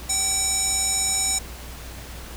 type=tone with band-pass filter; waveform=square; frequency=770 Hz; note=G5; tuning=31 cents flat; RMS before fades=-23 dBFS; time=0.09-1.39 s; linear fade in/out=10 ms; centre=7500 Hz; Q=5.4; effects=added 60 Hz sine -38 dBFS peak until 2.36 s + pink hiss -40 dBFS RMS until 2.36 s